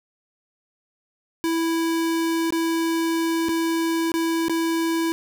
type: tone with dropouts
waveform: square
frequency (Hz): 329.6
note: E4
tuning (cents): 0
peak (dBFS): -21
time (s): 1.44-5.12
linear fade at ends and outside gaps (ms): 0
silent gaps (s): 2.505-2.524 / 3.485-3.491 / 4.118-4.14 / 4.483-4.496
effects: none